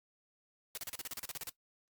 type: noise bursts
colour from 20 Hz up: white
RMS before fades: -41 dBFS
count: 13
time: 0.75-1.494 s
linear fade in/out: 0 ms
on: 24 ms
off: 36 ms
effects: noise-tail reverb RT60 0.1 s tail -17 dB re dry + Opus 48 kbps